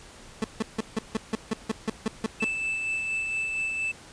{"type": "tone bursts", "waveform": "30% pulse", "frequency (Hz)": 220, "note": "A3", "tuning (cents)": 0, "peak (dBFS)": -21, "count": 12, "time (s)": [0.42, 2.444], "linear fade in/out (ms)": 2, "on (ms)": 22, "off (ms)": 160}
{"type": "tone with tremolo", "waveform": "triangle", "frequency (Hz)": 2637, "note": "E7", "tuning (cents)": 0, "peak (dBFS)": -24, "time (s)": [2.4, 3.92], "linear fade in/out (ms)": 10, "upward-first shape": "sine", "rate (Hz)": 4.3, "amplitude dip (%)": 30}
{"effects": ["pink hiss -48 dBFS RMS until 4.12 s", "resampled to 22050 Hz"]}